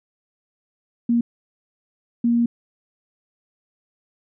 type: tone bursts at uneven times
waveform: sine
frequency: 235.8 Hz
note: A#3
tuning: 20 cents sharp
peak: -15 dBFS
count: 2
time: 1.09-1.21 / 2.24-2.46 s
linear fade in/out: 5 ms
effects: none